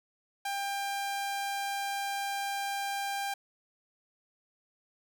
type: tone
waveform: sawtooth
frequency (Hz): 796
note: G5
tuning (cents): +26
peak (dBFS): -28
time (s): 0.45-3.34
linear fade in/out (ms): 5
effects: none